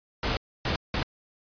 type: noise bursts at uneven times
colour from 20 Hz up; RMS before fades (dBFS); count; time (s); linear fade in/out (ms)
pink; -27; 3; 0.23-0.37 / 0.65-0.76 / 0.94-1.03; 2
effects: resampled to 11025 Hz